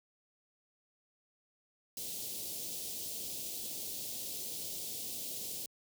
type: band-stop noise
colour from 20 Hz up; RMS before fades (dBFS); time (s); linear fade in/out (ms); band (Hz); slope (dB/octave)
white; -41; 1.97-5.66; 2; 610 to 3200; 24
effects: high-pass 80 Hz 12 dB/octave